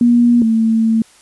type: tone pair in turn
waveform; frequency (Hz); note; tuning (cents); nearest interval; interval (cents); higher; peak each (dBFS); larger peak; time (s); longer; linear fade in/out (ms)
sine; 239.1 / 224.1; A#3 / A3; +44 / +32; minor second; 112; first; -7 / -10; first; 0.01-0.42 / 0.42-1.02; second; 2
effects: white hiss -47 dBFS RMS until 1.21 s + resampled to 24000 Hz